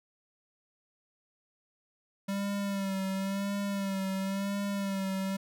square tone with vibrato, 196.2 Hz, G3, 2 cents sharp, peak -31 dBFS, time 2.28-5.37 s, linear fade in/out 10 ms, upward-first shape sine, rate 0.96 Hz, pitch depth 42 cents each way, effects none

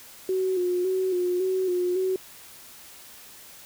sine tone with vibrato, 366.6 Hz, F#4, 16 cents flat, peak -22 dBFS, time 0.29-2.16 s, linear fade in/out 2 ms, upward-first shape square, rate 1.8 Hz, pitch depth 40 cents each way, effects white hiss -47 dBFS RMS until 3.65 s

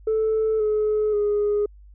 sine tone with pitch steps, 438.5 / 426.3 / 414.4 Hz, A4 / G#4 / G#4, -6 / +45 / -4 cents, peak -17 dBFS, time 0.07-1.66 s, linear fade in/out 5 ms, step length 530 ms, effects tanh soft clip ceiling -16 dBFS + added 50 Hz sine -44 dBFS peak until 1.94 s

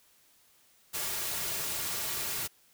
white noise with comb filter, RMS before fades -34 dBFS, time 0.93-2.48 s, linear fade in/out 20 ms, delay 3.9 ms, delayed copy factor -0.5, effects white hiss -64 dBFS RMS until 2.73 s

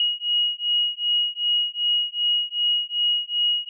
sine beating tone pair, 2891 / 2893.6 Hz, F#7 / F#7, -41 / -39 cents, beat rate 2.6 Hz, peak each -23 dBFS, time 0-3.69 s, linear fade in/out 2 ms, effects none

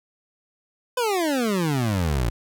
25% pulse exponential sweep, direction down, 514 to 54.3 Hz, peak -17 dBFS, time 0.97-2.3 s, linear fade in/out 5 ms, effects none

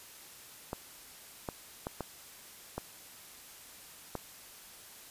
clicks, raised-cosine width 1 ms, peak -21 dBFS, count 6, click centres 0.731 / 1.488 / 1.869 / 2.007 / 2.78 / 4.153 s, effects white hiss -52 dBFS RMS until 5.1 s + resampled to 32000 Hz

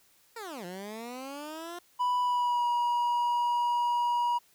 15% pulse linear two-way sweep, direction down then up, 476.8 to 172 to 354.1 Hz, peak -32 dBFS, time 0.36-1.79 s, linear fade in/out 5 ms, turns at 0.65 s
triangle tone with pitch glide, 987.8 to 960.2 Hz, B5 to B5, 0 to -49 cents, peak -23 dBFS, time 1.99-4.39 s, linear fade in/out 20 ms, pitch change -49 cents, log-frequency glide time 2.21-2.67 s
effects white hiss -64 dBFS RMS until 4.54 s

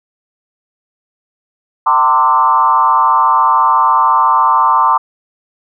sine tone with frequency modulation, 1039 Hz, C6, 12 cents flat, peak -7 dBFS, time 1.86-4.98 s, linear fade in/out 10 ms, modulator 134 Hz, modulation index 1.4, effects none

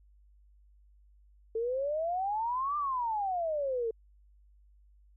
sine exponential two-way sweep, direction up then down, 440.7 to 1200 to 440.7 Hz, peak -29 dBFS, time 1.55-3.91 s, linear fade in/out 5 ms, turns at 2.77 s, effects added 50 Hz sine -58 dBFS peak until 5.16 s

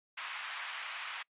white band-pass noise, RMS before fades -42 dBFS, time 0.17-1.23 s, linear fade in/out 10 ms, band 930 to 3000 Hz, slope 24 dB/octave, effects noise-tail reverb RT60 0.1 s tail -25 dB re dry + resampled to 8000 Hz

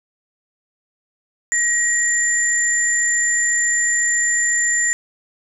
sine tone pair together, 1898 / 7166 Hz, A#6 / A8, +31 / +31 cents, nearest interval octave + major seventh, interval 2300 cents, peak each -18 dBFS, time 1.52-4.93 s, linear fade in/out 0 ms, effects 9-bit

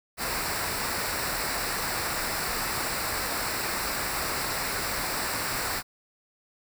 pink noise with comb filter, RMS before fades -30 dBFS, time 0.17-5.83 s, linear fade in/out 50 ms, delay 0.31 ms, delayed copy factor -0.65, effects none

